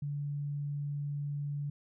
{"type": "tone", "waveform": "sine", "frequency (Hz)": 144.3, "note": "D3", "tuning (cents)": -30, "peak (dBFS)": -33, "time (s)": [0.02, 1.7], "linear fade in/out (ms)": 5, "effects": []}